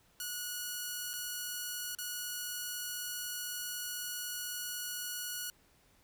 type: tone with dropouts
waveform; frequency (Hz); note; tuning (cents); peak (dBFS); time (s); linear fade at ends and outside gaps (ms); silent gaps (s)
5% pulse; 1458; F#6; -26; -26; 0.2-5.5; 1; 1.133-1.137 / 1.95-1.986
effects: pink hiss -67 dBFS RMS until 6.03 s